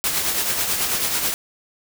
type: noise with tremolo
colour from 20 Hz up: white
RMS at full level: -20 dBFS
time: 0.04-1.34 s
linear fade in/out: 0 ms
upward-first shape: triangle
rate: 9.2 Hz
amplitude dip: 50%
effects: none